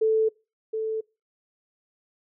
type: tone with echo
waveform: sine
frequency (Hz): 440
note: A4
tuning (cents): 0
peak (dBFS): -18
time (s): 0.01-0.29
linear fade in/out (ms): 10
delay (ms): 720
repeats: 1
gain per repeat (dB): -7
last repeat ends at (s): 1.01
effects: noise-tail reverb RT60 0.3 s tail -25 dB re dry